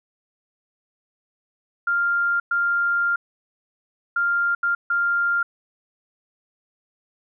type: tone bursts at uneven times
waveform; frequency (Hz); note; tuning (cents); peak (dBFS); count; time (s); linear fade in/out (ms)
sine; 1396.9; F6; 0; -18; 5; 1.87-2.4 / 2.51-3.16 / 4.16-4.55 / 4.63-4.75 / 4.9-5.43; 5
effects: none